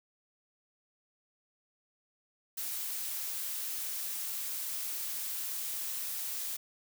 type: noise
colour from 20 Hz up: blue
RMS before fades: -37 dBFS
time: 2.57-6.57 s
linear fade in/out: 10 ms
effects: none